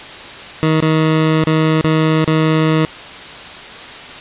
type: tone with dropouts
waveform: 20% pulse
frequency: 157.8 Hz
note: D#3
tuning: 25 cents sharp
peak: -6 dBFS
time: 0.63-2.85 s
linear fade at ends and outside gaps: 0 ms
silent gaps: 0.803-0.824 / 1.441-1.47 / 1.811-1.842 / 2.245-2.277 s
effects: white hiss -31 dBFS RMS until 4.2 s + resampled to 8000 Hz